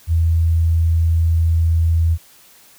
sine tone, 82.41 Hz, E2, in tune, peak -12 dBFS, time 0.07-2.18 s, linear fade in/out 50 ms, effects white hiss -48 dBFS RMS until 2.78 s

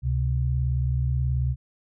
sine tone pair together, 69.71 / 128.3 Hz, C#2 / C3, +10 / -34 cents, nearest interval major seventh, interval 1056 cents, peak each -24 dBFS, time 0.02-1.56 s, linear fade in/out 50 ms, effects none

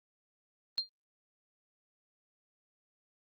sine tone with exponential decay, 4198 Hz, C8, 5 cents sharp, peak -24 dBFS, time 0.78-0.89 s, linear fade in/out 0 ms, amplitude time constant 23 ms, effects Opus 32 kbps

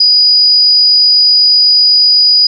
sine tone with amplitude modulation, 4926 Hz, D#8, 18 cents flat, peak -3 dBFS, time 0-2.47 s, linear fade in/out 5 ms, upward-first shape sine, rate 212 Hz, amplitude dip 25%, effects none

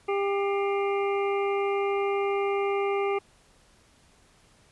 harmonic tone with a mistuned harmonic, 398.6 Hz, G4, 29 cents sharp, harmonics 1 / 2 / 3 / 5 / 6 / 7, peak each -25 / -32 / -34 / -38 / -40 / -45 dBFS, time 0.08-3.19 s, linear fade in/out 10 ms, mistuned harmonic 5, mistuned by +97 cents, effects pink hiss -60 dBFS RMS until 4.71 s + resampled to 24000 Hz

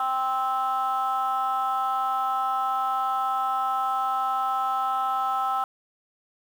sine chord, C major, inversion second, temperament just, 784.9 / 1046.5 / 1308.1 Hz, G5 / C6 / E6, +2 / 0 / -14 cents, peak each -25 / -30 / -25 dBFS, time 0-5.64 s, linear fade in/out 2 ms, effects tanh soft clip ceiling -17 dBFS + 8-bit

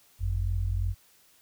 sine tone pair together, 48.49 / 91.4 Hz, G1 / F#2, -18 / -21 cents, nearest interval major seventh, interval 1097 cents, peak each -28 dBFS, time 0.19-0.95 s, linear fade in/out 50 ms, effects white hiss -61 dBFS RMS until 1.41 s

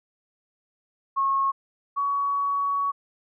sine tone pair in turn, 1091 / 1124.9 Hz, C#6 / C#6, -28 / +25 cents, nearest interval minor second, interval 53 cents, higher second, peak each -20 / -22 dBFS, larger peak first, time 1.16-1.52 / 1.96-2.92 s, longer second, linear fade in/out 20 ms, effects none

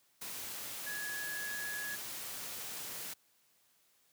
sine tone in noise, 1681 Hz, G#6, 20 cents sharp, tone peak -39 dBFS, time 0.86-1.96 s, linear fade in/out 10 ms, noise white, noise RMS -43 dBFS, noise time 0.21-3.14 s, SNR +1 dB, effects white hiss -71 dBFS RMS until 4.12 s + high-pass 80 Hz 12 dB/octave

